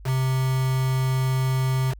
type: tone with quantisation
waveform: triangle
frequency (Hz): 130.81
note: C3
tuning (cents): 0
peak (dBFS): -18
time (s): 0.04-1.95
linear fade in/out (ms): 50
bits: 5
effects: added 50 Hz sine -40 dBFS peak until 1.99 s